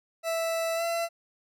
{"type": "tone with pitch glide", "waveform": "40% pulse", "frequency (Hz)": [659.3, 674.3], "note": ["E5", "E5"], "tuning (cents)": [0, 39], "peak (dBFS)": -26, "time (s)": [0.23, 1.09], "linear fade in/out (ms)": 50, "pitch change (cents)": 39, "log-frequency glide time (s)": [0.75, 0.83], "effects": []}